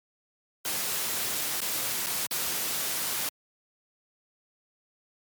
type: noise with dropouts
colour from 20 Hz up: white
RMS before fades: -30 dBFS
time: 0.65-3.29 s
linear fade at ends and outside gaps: 2 ms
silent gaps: 1.606-1.616 / 2.062-2.067 / 2.266-2.31 s
effects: high-pass 100 Hz 12 dB/octave + MP3 96 kbps